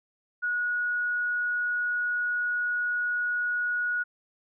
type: tone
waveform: sine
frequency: 1456 Hz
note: F#6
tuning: 28 cents flat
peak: -25 dBFS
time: 0.42-4.04 s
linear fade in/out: 20 ms
effects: none